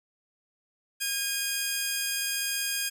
10% pulse tone pair together, 1623 / 2475 Hz, G#6 / D#7, -40 / -10 cents, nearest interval perfect fifth, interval 730 cents, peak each -22 dBFS, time 1-2.9 s, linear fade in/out 20 ms, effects none

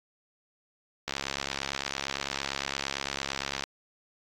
click train, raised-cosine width 0.2 ms, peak -13 dBFS, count 177, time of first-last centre 1.08-3.638 s, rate 68.8 Hz, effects AAC 48 kbps

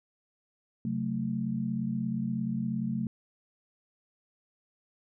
sine chord, F# diminished, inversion second, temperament just, 133.2 / 185 / 222 Hz, C3 / F#3 / A3, +31 / 0 / +16 cents, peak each -35 / -34 / -31 dBFS, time 0.85-3.07 s, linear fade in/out 2 ms, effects none

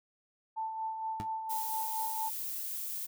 sine tone with tremolo, 885 Hz, A5, 10 cents sharp, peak -32 dBFS, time 0.56-2.3 s, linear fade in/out 20 ms, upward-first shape sine, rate 4.3 Hz, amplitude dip 45%
20% pulse tone with exponential decay, 103.83 Hz, G#2, in tune, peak -29 dBFS, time 1.2-1.29 s, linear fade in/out 0 ms, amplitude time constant 19 ms
violet noise, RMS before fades -38 dBFS, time 1.49-3.07 s, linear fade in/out 20 ms
effects none

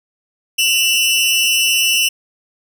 sawtooth tone pair together, 2702 / 2940 Hz, E7 / F#7, +42 / -12 cents, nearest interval minor second, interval 146 cents, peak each -12 dBFS, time 0.58-2.09 s, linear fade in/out 10 ms, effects none

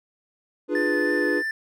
triangle chord, D diminished seventh, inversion none, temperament equal with one note detuned, 298.6 / 349.2 / 415.3 / 493.9 Hz, D4 / F4 / Ab4 / Cb5, +29 / 0 / 0 / 0 cents, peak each -24 / -25 / -26 / -26 dBFS, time 0.68-1.43 s, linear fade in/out 50 ms
triangle tone with vibrato, 1760 Hz, A6, in tune, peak -23 dBFS, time 0.75-1.51 s, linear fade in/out 2 ms, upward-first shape sine, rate 3.2 Hz, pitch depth 14 cents each way
effects none

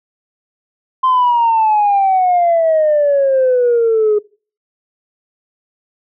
sine exponential sweep, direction down, 1046.5 to 415.3 Hz, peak -8 dBFS, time 1.03-4.19 s, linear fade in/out 10 ms, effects noise-tail reverb RT60 0.4 s tail -23 dB re dry + tanh soft clip ceiling -6 dBFS

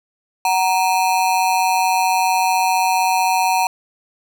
square ring-modulated tone, 843 Hz, G#5, 26 cents sharp, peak -12 dBFS, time 0.45-3.67 s, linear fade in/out 2 ms, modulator 92.2 Hz, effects none

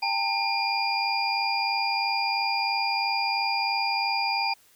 sine tone cluster, 800 / 903 / 2405 / 4839 Hz, G5 / A5 / D7 / D#8, +35 / +45 / +41 / -49 cents, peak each -29 dBFS, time 0.02-4.54 s, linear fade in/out 10 ms, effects white hiss -59 dBFS RMS until 4.75 s

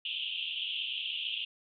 pink band-pass noise, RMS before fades -36 dBFS, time 0.05-1.45 s, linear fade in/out 5 ms, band 2700 to 3400 Hz, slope 96 dB/octave, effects none

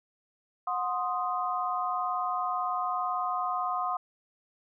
sine chord, C diminished, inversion second, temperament equal with one note detuned, 728.5 / 1046.5 / 1244.5 Hz, Gb5 / C6 / Eb6, -27 / 0 / 0 cents, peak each -32 dBFS, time 0.67-3.97 s, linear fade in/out 5 ms, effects none

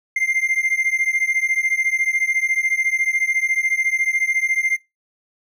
triangle beating tone pair, 2093 / 2107 Hz, C7 / C7, 0 / +12 cents, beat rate 14 Hz, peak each -18 / -20 dBFS, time 0.16-4.77 s, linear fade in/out 5 ms, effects noise-tail reverb RT60 0.2 s tail -20 dB re dry

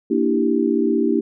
sine chord, E half-diminished seventh, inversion second, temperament equal, 233.1 / 293.7 / 329.6 / 392 Hz, Bb3 / D4 / E4 / G4, 0 / 0 / 0 / 0 cents, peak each -21 dBFS, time 0.1-1.21 s, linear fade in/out 10 ms, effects none

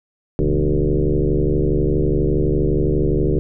sine tone with frequency modulation, 156.8 Hz, D#3, 14 cents sharp, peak -14 dBFS, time 0.39-3.39 s, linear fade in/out 0 ms, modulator 72.2 Hz, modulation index 4.1, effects none

